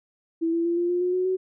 sine tone with pitch steps, 329.6 / 335.6 / 341.6 / 347.8 / 354.1 / 360.5 / 367 / 373.6 Hz, E4 / E4 / F4 / F4 / F4 / F#4 / F#4 / F#4, 0 / +31 / -38 / -7 / +24 / -45 / -14 / +17 cents, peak -21 dBFS, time 0.41-1.37 s, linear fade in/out 20 ms, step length 120 ms, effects none

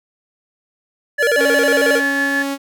sine tone with tremolo, 1720 Hz, A6, 40 cents flat, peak -15 dBFS, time 1.18-2.43 s, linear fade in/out 10 ms, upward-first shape triangle, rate 6 Hz, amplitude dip 40%
square tone with vibrato, 523.3 Hz, C5, in tune, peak -15 dBFS, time 1.18-2.02 s, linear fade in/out 50 ms, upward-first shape square, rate 11 Hz, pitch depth 190 cents each way
sawtooth tone, 277.2 Hz, C#4, in tune, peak -16 dBFS, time 1.36-2.58 s, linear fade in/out 50 ms
effects none

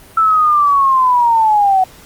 sine linear sweep, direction down, 1329 to 740 Hz, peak -8 dBFS, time 0.17-1.84 s, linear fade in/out 5 ms, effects pink hiss -41 dBFS RMS until 2.05 s + Opus 32 kbps

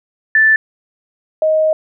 sine tone pair in turn, 1760 / 626.6 Hz, A6 / D#5, 0 / +12 cents, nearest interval octave + tritone, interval 1788 cents, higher first, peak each -7 / -10 dBFS, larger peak first, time 0.35-0.56 / 1.42-1.73 s, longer second, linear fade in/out 2 ms, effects none

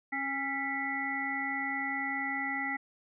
harmonic tone with a mistuned harmonic, 272.2 Hz, C#4, 31 cents flat, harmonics 1 / 3 / 5 / 7 / 8, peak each -39 / -38 / -43 / -33 / -43 dBFS, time 0.12-2.77 s, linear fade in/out 10 ms, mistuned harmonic 7, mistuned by +60 cents, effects none

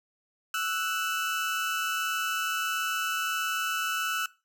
30% pulse tone pair together, 1318.5 / 1480 Hz, E6 / F#6, 0 / 0 cents, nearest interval major second, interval 200 cents, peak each -28 dBFS, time 0.54-4.26 s, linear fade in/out 2 ms, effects noise-tail reverb RT60 0.3 s tail -21 dB re dry

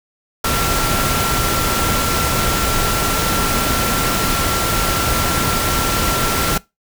sine tone in noise, 1359 Hz, F6, 48 cents flat, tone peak -22 dBFS, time 0.44-6.58 s, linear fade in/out 5 ms, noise pink, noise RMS -18 dBFS, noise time 0.44-6.58 s, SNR -7 dB, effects noise-tail reverb RT60 0.2 s tail -21 dB re dry

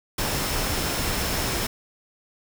sine tone in noise, 5300 Hz, E8, 9 cents sharp, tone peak -37 dBFS, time 0.18-1.67 s, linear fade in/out 5 ms, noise pink, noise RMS -26 dBFS, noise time 0.18-1.67 s, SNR -14 dB, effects none

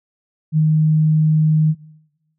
sine tone, 155.56 Hz, D#3, in tune, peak -11 dBFS, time 0.52-1.75 s, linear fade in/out 50 ms, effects noise-tail reverb RT60 0.9 s tail -20 dB re dry

